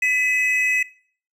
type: tone pair together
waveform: triangle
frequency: 2000 / 2553 Hz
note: B6 / D#7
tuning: +21 / +44 cents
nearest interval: major third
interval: 423 cents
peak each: -18 dBFS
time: 0.02-0.83 s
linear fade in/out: 5 ms
effects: noise-tail reverb RT60 0.5 s tail -21 dB re dry